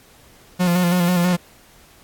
45% pulse tone with vibrato, 177 Hz, F3, 23 cents sharp, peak -15 dBFS, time 0.59-1.37 s, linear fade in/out 20 ms, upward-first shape square, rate 6.1 Hz, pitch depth 35 cents each way
violet noise, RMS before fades -35 dBFS, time 0.65-1.29 s, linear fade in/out 50 ms
effects pink hiss -50 dBFS RMS until 2.03 s + AAC 64 kbps

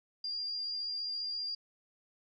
sine tone with amplitude modulation, 4798 Hz, D8, 36 cents sharp, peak -33 dBFS, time 0.24-1.55 s, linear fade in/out 5 ms, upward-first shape sine, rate 74.9 Hz, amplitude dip 30%, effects none

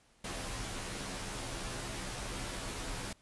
pink noise with comb filter, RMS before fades -40 dBFS, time 0.24-3.13 s, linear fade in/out 5 ms, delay 13 ms, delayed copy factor -0.9, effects pink hiss -67 dBFS RMS until 3.21 s + resampled to 24000 Hz

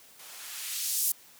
violet noise with band-pass filter sweep, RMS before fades -33 dBFS, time 0.19-1.12 s, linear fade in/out 5 ms, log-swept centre 430 to 9700 Hz, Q 0.73, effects white hiss -55 dBFS RMS until 1.39 s + high-pass 100 Hz 12 dB/octave

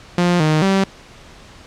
sawtooth tone with pitch steps, 176.1 / 154.9 / 193.7 Hz, F3 / D#3 / G3, +15 / -7 / -20 cents, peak -9 dBFS, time 0.18-0.84 s, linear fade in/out 2 ms, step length 220 ms, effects pink hiss -42 dBFS RMS until 1.66 s + low-pass 6000 Hz 12 dB/octave

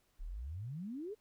sine exponential sweep, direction up, 32.7 to 451.5 Hz, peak -40 dBFS, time 0.19-1.15 s, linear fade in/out 20 ms, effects pink hiss -75 dBFS RMS until 1.2 s

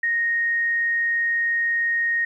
sine tone, 1863 Hz, A#6, 2 cents flat, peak -19 dBFS, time 0.03-2.25 s, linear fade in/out 5 ms, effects 10-bit

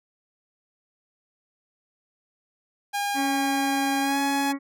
sawtooth tone with pitch glide, 811 to 840.1 Hz, G#5 to G#5, -41 to +20 cents, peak -21 dBFS, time 2.93-4.53 s, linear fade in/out 20 ms, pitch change +61 cents, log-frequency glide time 4.01-4.18 s
harmonic tone, 277.2 Hz, C#4, in tune, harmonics 1 / 2 / 3 / 4 / 5 / 6 / 7 / 8, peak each -25 / -40 / -44 / -39 / -46 / -51 / -41 / -45 dBFS, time 3.14-4.59 s, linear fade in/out 50 ms
effects none

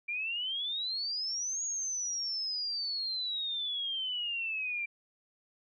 sine exponential two-way sweep, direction up then down, 2349 to 6720 to 2349 Hz, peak -32 dBFS, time 0.08-4.86 s, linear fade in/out 10 ms, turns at 1.63 s, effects none

